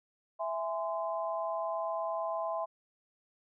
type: chord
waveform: sine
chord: E augmented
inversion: none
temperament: equal with one note detuned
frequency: 659.3 / 830.6 / 1032.7 Hz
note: E5 / G#5 / B#5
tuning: 0 / 0 / -23 cents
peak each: -34 / -39 / -37 dBFS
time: 0.39-2.66 s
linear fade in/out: 20 ms
effects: none